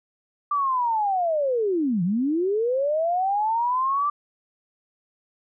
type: linear two-way sweep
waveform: sine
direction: down then up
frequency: 1182 to 164.81 to 1182 Hz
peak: -20 dBFS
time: 0.51-4.1 s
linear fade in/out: 5 ms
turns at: 2.03 s
effects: none